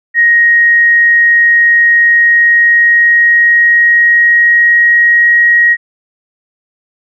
sine tone with pitch glide, 1877 to 1891.1 Hz, A#6 to A#6, +11 to +24 cents, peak -4 dBFS, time 0.14-5.77 s, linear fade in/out 50 ms, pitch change +13 cents, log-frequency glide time 2.04-5.38 s, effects none

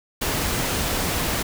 pink noise, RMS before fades -24 dBFS, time 0.21-1.43 s, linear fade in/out 10 ms, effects none

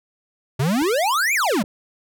square exponential two-way sweep, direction up then down, 122 to 2496 to 176.3 Hz, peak -18 dBFS, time 0.59-1.63 s, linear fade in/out 10 ms, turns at 1.34 s
clicks, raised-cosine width 2 ms, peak -24 / -23 dBFS, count 2, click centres 0.821 / 1.639 s
effects none

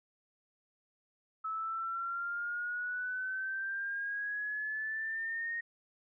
sine exponential sweep, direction up, 1297 to 1864.7 Hz, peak -34 dBFS, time 1.44-5.61 s, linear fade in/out 10 ms, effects none

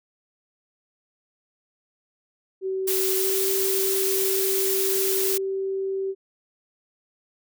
sine tone with pitch glide, 380.6 to 386.4 Hz, F#4 to G4, +49 to -25 cents, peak -24 dBFS, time 2.61-6.15 s, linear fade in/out 50 ms, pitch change +26 cents, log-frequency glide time 3.21-3.28 s
blue noise, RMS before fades -25 dBFS, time 2.87-5.38 s, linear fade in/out 10 ms
effects none

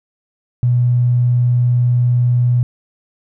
triangle tone with tanh clipping, 122.5 Hz, B2, 14 cents flat, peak -10 dBFS, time 0.63-2.63 s, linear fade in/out 0 ms, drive 3 dB, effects none

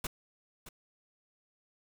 pink noise with echo, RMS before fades -35 dBFS, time 0.04-0.07 s, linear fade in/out 5 ms, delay 620 ms, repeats 1, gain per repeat -13 dB, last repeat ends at 0.69 s, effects none

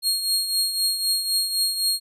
sawtooth tone with tremolo, 4263 Hz, C8, 32 cents sharp, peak -15 dBFS, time 0.02-2 s, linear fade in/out 50 ms, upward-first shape triangle, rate 3.9 Hz, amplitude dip 65%, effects resampled to 32000 Hz

